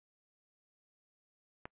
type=click; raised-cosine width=0.5 ms; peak=-27 dBFS; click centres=1.655 s; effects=noise-tail reverb RT60 0.1 s tail -26 dB re dry + resampled to 8000 Hz